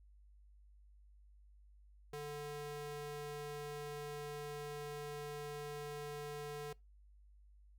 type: tone with high-pass filter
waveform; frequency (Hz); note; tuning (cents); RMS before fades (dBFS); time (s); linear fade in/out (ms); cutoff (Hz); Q
square; 146.83; D3; 0; -45; 2.13-6.73; 5; 300; 4
effects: noise-tail reverb RT60 0.2 s tail -23 dB re dry + added 50 Hz sine -60 dBFS peak until 7.78 s